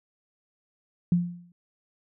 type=tone with exponential decay; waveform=sine; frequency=174.61 Hz; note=F3; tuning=in tune; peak=-16 dBFS; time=1.12-1.52 s; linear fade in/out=2 ms; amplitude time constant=85 ms; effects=none